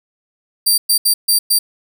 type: tone bursts at uneven times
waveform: 15% pulse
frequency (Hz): 4699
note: D8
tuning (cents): 0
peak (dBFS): -4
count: 5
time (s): 0.66-0.78 / 0.89-0.98 / 1.05-1.14 / 1.28-1.39 / 1.5-1.59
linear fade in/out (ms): 10
effects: none